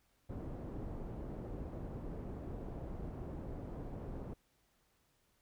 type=low-pass noise; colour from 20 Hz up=pink; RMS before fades=-44 dBFS; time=0.29-4.34 s; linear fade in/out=10 ms; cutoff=530 Hz; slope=12 dB/octave; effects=pink hiss -75 dBFS RMS until 5.41 s